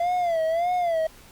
triangle tone with vibrato, 680 Hz, F5, 46 cents flat, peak -19 dBFS, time 0-1.07 s, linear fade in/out 5 ms, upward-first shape sine, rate 1.7 Hz, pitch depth 110 cents each way, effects pink hiss -50 dBFS RMS until 1.31 s + Opus 48 kbps

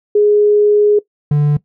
sine / triangle tone pair in turn, 416.2 / 147.15 Hz, G#4 / D3, +4 / +4 cents, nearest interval octave + tritone, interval 1800 cents, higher first, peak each -7 dBFS, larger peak neither, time 0.15-0.99 / 1.31-1.57 s, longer first, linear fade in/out 5 ms, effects noise-tail reverb RT60 0.1 s tail -19 dB re dry

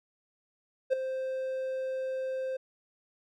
triangle tone with ADSR envelope, 523.3 Hz, C5, in tune, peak -18 dBFS, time 0.9-2.57 s, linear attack 30 ms, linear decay 8 ms, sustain -11 dB, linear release 9 ms, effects none

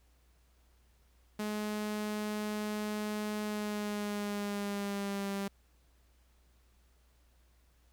sawtooth tone with pitch glide, 211.1 to 198.1 Hz, G#3 to G3, +29 to +18 cents, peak -30 dBFS, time 1.39-5.48 s, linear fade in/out 5 ms, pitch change -111 cents, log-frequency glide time 3.44-5.3 s, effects added 60 Hz sine -64 dBFS peak until 7.92 s + pink hiss -72 dBFS RMS until 7.92 s

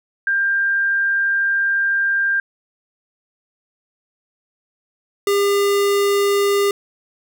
sine / square tone pair in turn, 1593 / 402.5 Hz, G6 / G4, +27 / +46 cents, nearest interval 2 octaves, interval 2381 cents, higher first, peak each -15 dBFS, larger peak neither, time 0.27-2.4 / 5.27-6.71 s, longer first, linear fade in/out 2 ms, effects none

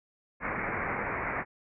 white low-pass noise, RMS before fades -33 dBFS, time 0.4-1.45 s, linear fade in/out 50 ms, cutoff 2300 Hz, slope 96 dB/octave, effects none

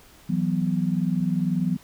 sine chord, E suspended second, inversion none, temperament equal, 164.81 / 185 / 246.9 Hz, E3 / F#3 / B3, 0 / 0 / 0 cents, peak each -25 / -24 / -28 dBFS, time 0.29-1.77 s, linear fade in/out 10 ms, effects pink hiss -52 dBFS RMS until 1.83 s

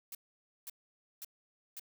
blue noise bursts, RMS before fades -44 dBFS, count 4, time 0.12-1.796 s, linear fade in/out 2 ms, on 29 ms, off 520 ms, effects none

